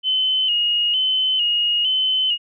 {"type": "tone with vibrato", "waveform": "sine", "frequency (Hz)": 2958, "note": "F#7", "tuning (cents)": -1, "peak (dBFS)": -16, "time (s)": [0.03, 2.38], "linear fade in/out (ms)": 50, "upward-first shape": "square", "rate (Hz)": 1.1, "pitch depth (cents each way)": 52, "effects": []}